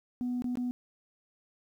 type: tone with dropouts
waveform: sine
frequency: 246.9 Hz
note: B3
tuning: in tune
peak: -28 dBFS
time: 0.21-0.71 s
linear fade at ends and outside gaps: 0 ms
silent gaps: 0.421-0.443 / 0.555-0.572 s
effects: tanh soft clip ceiling -27 dBFS + 11-bit